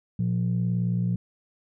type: tone pair together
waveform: sine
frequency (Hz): 117.9 / 176.65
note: A#2 / F3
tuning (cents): +20 / +20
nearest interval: perfect fifth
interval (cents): 700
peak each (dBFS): -24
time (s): 0.19-1.16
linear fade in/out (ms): 5
effects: tanh soft clip ceiling -17 dBFS